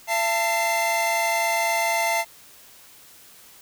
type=tone cluster; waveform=45% pulse; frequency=675 / 892 / 2085 Hz; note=E5 / A5 / C7; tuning=+41 / +23 / -7 cents; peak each=-25 dBFS; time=0.07-2.25 s; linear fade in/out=50 ms; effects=white hiss -49 dBFS RMS until 3.61 s